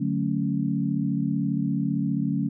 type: chord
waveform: sine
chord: D major seventh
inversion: none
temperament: equal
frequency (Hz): 146.83 / 185 / 220 / 277.2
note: D3 / F#3 / A3 / C#4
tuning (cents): 0 / 0 / 0 / 0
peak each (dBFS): -28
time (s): 0-2.49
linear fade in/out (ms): 10
effects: none